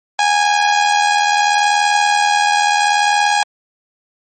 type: tone with amplitude modulation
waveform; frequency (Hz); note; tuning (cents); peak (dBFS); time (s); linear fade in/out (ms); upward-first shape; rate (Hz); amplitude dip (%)
sawtooth; 825; G#5; -12; -5; 0.19-3.43; 2; sine; 80.7; 55
effects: MP3 32 kbps